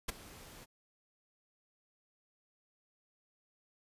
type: noise with ADSR envelope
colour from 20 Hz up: pink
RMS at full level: -33 dBFS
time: 0.08-0.66 s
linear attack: 12 ms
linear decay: 13 ms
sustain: -20 dB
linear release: 30 ms
effects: resampled to 32000 Hz